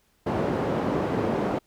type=band-pass noise; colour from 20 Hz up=white; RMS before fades=-26 dBFS; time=0.26-1.59 s; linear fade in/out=10 ms; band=110 to 540 Hz; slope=12 dB/octave; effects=pink hiss -66 dBFS RMS until 1.66 s